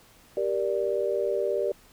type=chord; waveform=sine; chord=G minor; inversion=none; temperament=just; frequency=392 / 470.4 / 588 Hz; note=G4 / Bb4 / D5; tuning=0 / +16 / +2 cents; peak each=-28 / -29 / -28 dBFS; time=0.37-1.72 s; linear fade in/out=2 ms; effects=pink hiss -56 dBFS RMS until 1.92 s